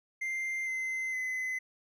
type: tone with pitch steps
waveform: triangle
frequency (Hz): 2093 / 2063 / 2033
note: C7 / C7 / B6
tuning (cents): 0 / -25 / +50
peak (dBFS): -30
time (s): 0.21-1.59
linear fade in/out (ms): 10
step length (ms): 460
effects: none